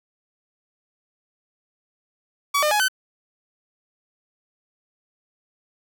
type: tone with pitch steps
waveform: sawtooth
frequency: 1138 / 604 / 838 / 1523 Hz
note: C#6 / D5 / G#5 / F#6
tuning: +45 / +48 / +15 / +50 cents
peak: -14 dBFS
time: 2.54-2.884 s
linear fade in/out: 10 ms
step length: 86 ms
effects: none